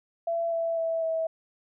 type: tone with pitch steps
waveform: sine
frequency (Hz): 672 / 664.3 / 656.7 / 649.1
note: E5 / E5 / E5 / E5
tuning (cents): +33 / +13 / -7 / -27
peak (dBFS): -25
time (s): 0.27-1.27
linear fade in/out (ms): 5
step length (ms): 250
effects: none